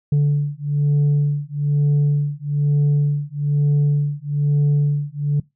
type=beating tone pair; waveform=sine; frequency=144.8 / 145.9 Hz; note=D3 / D3; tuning=-24 / -11 cents; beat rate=1.1 Hz; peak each=-16 dBFS; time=0.12-5.4 s; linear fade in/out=5 ms; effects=noise-tail reverb RT60 0.2 s tail -23 dB re dry + tanh soft clip ceiling -12 dBFS